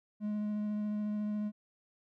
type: tone with vibrato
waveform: triangle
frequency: 210 Hz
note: G#3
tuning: 19 cents sharp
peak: -30 dBFS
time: 0.2-1.52 s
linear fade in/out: 50 ms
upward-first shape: triangle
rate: 14 Hz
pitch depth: 12 cents each way
effects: none